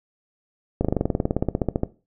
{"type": "slowing click train", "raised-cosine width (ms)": 2, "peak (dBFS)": -7, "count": 20, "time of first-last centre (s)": [0.81, 1.834], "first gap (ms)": 37, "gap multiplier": 1.04, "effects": ["noise-tail reverb RT60 0.3 s tail -17 dB re dry"]}